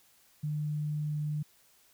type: tone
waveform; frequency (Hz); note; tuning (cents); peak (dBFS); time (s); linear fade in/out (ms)
sine; 150.2; D3; +39; -30; 0.43-1.43; 10
effects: white hiss -64 dBFS RMS until 1.93 s